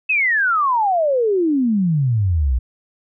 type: exponential sweep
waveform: sine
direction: down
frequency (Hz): 2637 to 58.1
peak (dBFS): -14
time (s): 0.09-2.59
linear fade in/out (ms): 10
effects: none